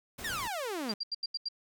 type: noise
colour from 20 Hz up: pink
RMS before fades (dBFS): -43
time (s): 0.18-0.48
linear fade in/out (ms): 10
type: exponential sweep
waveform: sawtooth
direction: down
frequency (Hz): 1932 to 196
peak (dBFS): -30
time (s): 0.24-0.94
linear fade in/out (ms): 5
type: tone bursts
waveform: sine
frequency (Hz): 4747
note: D8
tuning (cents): +18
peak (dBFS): -31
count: 6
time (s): 0.89-1.486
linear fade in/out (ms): 5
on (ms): 31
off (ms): 82
effects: none